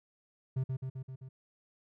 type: tone with echo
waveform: triangle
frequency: 130.81 Hz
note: C3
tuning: in tune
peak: -27 dBFS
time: 0.56-0.64 s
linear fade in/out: 10 ms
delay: 130 ms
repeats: 5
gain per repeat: -3 dB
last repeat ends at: 1.29 s
effects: none